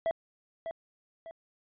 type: tone with echo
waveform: triangle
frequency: 659.3 Hz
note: E5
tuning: in tune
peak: -24 dBFS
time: 0.06-0.11 s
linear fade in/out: 0 ms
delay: 600 ms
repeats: 2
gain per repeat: -8 dB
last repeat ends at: 1.31 s
effects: resampled to 8000 Hz